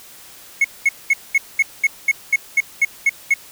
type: tone bursts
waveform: triangle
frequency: 2186 Hz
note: C#7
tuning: 25 cents flat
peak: -9 dBFS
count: 12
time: 0.61-3.34 s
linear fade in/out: 5 ms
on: 35 ms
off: 210 ms
effects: white hiss -42 dBFS RMS until 3.51 s